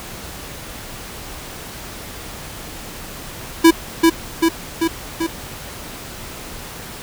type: tone with echo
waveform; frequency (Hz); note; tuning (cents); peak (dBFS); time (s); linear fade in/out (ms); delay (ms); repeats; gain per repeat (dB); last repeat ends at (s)
square; 329.6; E4; 0; -6; 3.64-3.71; 10; 390; 4; -3; 5.27
effects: pink hiss -33 dBFS RMS until 7.02 s